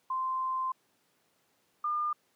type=tone pair in turn; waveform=sine; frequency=1041 / 1206.3 Hz; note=C6 / D6; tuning=-9 / +46 cents; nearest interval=minor third; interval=255 cents; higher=second; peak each=-29 / -28 dBFS; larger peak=second; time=0.1-0.72 / 1.84-2.13 s; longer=first; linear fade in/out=5 ms; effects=pink hiss -71 dBFS RMS until 2.35 s + high-pass 200 Hz 12 dB/octave